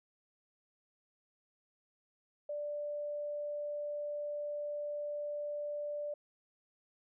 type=tone; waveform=sine; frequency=588 Hz; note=D5; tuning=2 cents sharp; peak=-36 dBFS; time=2.49-6.14 s; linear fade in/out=5 ms; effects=none